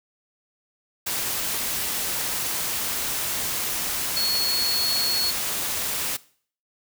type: tone in noise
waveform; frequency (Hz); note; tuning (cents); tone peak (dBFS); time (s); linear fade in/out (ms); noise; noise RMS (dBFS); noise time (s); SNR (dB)
sine; 4353; C#8; -32; -22; 4.16-5.31; 10; white; -27; 1.06-6.17; +2
effects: noise-tail reverb RT60 0.5 s tail -20 dB re dry